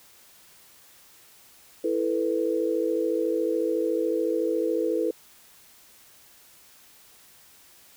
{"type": "chord", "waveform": "sine", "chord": "E suspended fourth", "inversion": "none", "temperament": "equal", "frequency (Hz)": [329.6, 440, 493.9], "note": ["E4", "A4", "B4"], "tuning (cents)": [0, 0, 0], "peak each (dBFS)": -27, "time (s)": [1.84, 5.11], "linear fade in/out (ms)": 5, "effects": ["white hiss -54 dBFS RMS until 7.96 s"]}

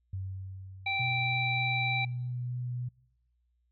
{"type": "tone with exponential decay", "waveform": "sine", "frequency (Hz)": 95, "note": "F#2", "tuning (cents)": 46, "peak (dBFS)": -32, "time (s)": [0.13, 2.2], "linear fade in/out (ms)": 5, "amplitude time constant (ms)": 450}
{"type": "harmonic tone", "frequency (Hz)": 782, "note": "G5", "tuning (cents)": -4, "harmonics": [1, 3, 5], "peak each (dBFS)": [-35, -30, -37], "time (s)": [0.86, 2.05], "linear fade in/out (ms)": 5}
{"type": "tone with vibrato", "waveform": "sine", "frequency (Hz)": 123.47, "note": "B2", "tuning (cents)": 0, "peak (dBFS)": -32, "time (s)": [0.99, 2.89], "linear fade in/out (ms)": 10, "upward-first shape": "triangle", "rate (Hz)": 3.3, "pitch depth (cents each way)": 9}
{"effects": ["noise-tail reverb RT60 0.9 s tail -26 dB re dry", "added 60 Hz sine -70 dBFS peak until 3.71 s"]}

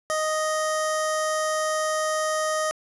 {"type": "tone with notch filter", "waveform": "15% pulse", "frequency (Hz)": 622.3, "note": "D#5", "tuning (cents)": 0, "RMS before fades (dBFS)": -25, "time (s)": [0.1, 2.71], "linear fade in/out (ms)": 0, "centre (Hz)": 2500, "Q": 1.3, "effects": ["resampled to 24000 Hz", "8-bit"]}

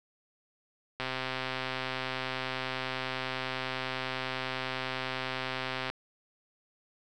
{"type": "click train", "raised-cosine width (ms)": 0.3, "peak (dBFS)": -17, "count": 638, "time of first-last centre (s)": [1, 5.9], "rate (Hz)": 130, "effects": []}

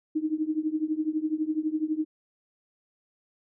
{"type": "tone with tremolo", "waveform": "sine", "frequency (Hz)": 311.1, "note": "D#4", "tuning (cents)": 0, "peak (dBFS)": -21, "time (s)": [0.15, 2.05], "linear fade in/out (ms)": 10, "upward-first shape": "triangle", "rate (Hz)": 12, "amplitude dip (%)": 95, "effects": []}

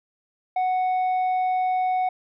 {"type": "tone with tanh clipping", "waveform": "sine", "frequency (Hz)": 740, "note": "F#5", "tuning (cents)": 0, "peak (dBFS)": -21, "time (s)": [0.56, 2.09], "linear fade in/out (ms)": 5, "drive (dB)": 4, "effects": []}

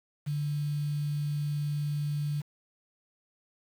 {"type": "tone with quantisation", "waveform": "sine", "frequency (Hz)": 146.83, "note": "D3", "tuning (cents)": 0, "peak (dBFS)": -28, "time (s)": [0.26, 2.42], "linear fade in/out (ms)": 20, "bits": 8, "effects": []}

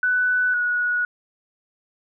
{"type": "tone pair in turn", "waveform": "sine", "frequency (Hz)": [1493, 1460.6], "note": ["F#6", "F#6"], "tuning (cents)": [15, -23], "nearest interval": "unison", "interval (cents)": 38, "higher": "first", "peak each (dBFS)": [-17, -19], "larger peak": "first", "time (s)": [[0.03, 0.54], [0.54, 1.05]], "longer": "neither", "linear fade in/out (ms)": 2, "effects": []}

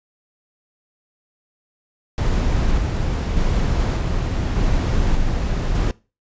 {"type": "noise with tremolo", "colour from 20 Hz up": "brown", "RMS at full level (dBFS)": -18, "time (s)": [2.18, 5.91], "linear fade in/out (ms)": 0, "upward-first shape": "square", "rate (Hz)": 0.84, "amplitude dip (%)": 25, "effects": ["noise-tail reverb RT60 0.3 s tail -21 dB re dry", "resampled to 16000 Hz"]}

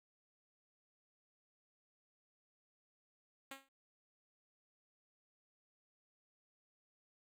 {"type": "tone with exponential decay", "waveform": "5% pulse", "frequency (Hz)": 271.2, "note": "C#4", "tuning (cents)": -38, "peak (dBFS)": -33, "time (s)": [3.51, 3.69], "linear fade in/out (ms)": 5, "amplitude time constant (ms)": 39, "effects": []}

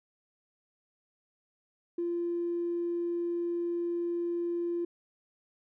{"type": "tone with tanh clipping", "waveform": "triangle", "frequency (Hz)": 344.4, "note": "F4", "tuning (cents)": -24, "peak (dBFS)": -29, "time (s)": [1.98, 4.85], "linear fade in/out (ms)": 5, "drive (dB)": 4, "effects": []}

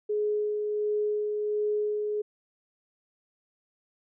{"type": "tone with tremolo", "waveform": "sine", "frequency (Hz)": 420.2, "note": "G#4", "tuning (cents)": 20, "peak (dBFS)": -24, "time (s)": [0.09, 2.22], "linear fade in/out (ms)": 10, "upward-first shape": "sine", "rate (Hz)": 1.4, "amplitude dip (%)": 30, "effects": []}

